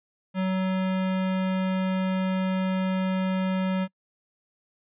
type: tone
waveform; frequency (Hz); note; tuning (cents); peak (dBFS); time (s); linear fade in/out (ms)
square; 187.7; F#3; +25; -24; 0.34-3.88; 50
effects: noise-tail reverb RT60 0.1 s tail -26 dB re dry + resampled to 8000 Hz

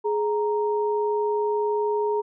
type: tone pair together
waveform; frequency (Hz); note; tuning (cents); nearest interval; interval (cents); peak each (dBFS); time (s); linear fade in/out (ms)
sine; 419.3 / 932.3; G#4 / A#5; +17 / 0; octave + major second; 1383; -22 / -27; 0.04-2.22; 20
effects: none

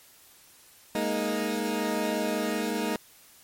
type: chord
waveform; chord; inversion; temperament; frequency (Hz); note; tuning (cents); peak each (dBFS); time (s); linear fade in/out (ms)
20% pulse; Ab suspended second; none; equal; 207.7 / 233.1 / 311.1; Ab3 / Bb3 / Eb4; 0 / 0 / 0; -26; 0.95-2.96; 2
effects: white hiss -55 dBFS RMS until 3.43 s + MP3 64 kbps

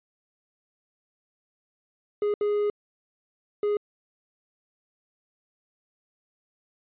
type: tone bursts at uneven times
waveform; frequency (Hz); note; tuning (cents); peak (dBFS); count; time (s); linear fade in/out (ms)
triangle; 414.4; G#4; -4; -20; 3; 2.22-2.34 / 2.41-2.7 / 3.63-3.77; 2
effects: resampled to 8000 Hz

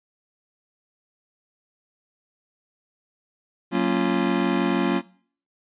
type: chord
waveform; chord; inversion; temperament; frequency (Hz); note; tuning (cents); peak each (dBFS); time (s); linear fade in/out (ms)
square; Gb major seventh; none; just; 185 / 231.2 / 277.5 / 346.9; Gb3 / Bb3 / Db4 / F4; 0 / -14 / +2 / -12; -26; 3.71-5.02; 50
effects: noise-tail reverb RT60 0.5 s tail -21 dB re dry + resampled to 8000 Hz

